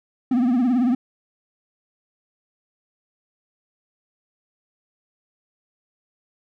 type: tone with vibrato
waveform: triangle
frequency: 247.6 Hz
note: B3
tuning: 5 cents sharp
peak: -14 dBFS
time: 0.31-0.95 s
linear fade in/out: 5 ms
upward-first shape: triangle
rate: 18 Hz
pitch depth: 140 cents each way
effects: none